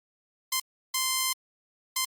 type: tone bursts at uneven times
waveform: 5% pulse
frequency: 1042 Hz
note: C6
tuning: 7 cents flat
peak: -13 dBFS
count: 3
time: 0.52-0.6 / 0.94-1.33 / 1.96-2.05 s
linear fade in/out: 5 ms
effects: Opus 32 kbps